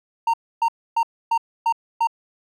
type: tone bursts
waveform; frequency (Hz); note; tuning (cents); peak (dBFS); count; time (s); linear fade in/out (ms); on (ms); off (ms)
triangle; 919; A#5; -25; -14; 6; 0.27-2.072; 5; 67; 280
effects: none